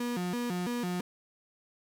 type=tone with vibrato; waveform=35% pulse; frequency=207.7 Hz; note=G#3; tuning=in tune; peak=-29 dBFS; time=0-1.01 s; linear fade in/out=5 ms; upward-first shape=square; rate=3 Hz; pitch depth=260 cents each way; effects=11-bit